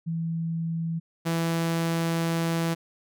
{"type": "tone pair in turn", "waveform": ["sine", "sawtooth"], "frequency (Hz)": [164.81, 165.96], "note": ["E3", "E3"], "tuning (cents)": [0, 12], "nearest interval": "unison", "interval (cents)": 12, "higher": "second", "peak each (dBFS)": [-26, -20], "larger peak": "second", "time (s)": [[0.06, 1], [1.25, 2.75]], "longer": "second", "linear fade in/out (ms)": 20, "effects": []}